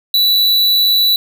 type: tone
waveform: square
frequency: 3951 Hz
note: B7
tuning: in tune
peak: -10 dBFS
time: 0.14-1.16 s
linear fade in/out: 2 ms
effects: none